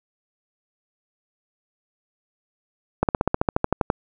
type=slowing click train; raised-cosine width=1 ms; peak=-4 dBFS; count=13; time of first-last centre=3.03-3.901 s; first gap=58 ms; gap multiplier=1.04; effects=none